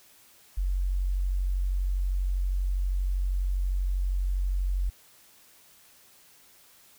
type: tone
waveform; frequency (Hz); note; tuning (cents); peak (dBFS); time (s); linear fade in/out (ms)
sine; 46.25; F#1; 0; -24; 0.57-4.9; 10
effects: white hiss -57 dBFS RMS until 6.98 s